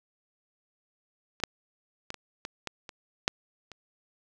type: clicks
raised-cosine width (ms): 0.2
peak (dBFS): -25 / -6 / -18 / -24 / -18 / -16 / -24 / -6 / -27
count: 9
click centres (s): 1.401 / 1.437 / 2.104 / 2.143 / 2.451 / 2.673 / 2.892 / 3.279 / 3.717
effects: none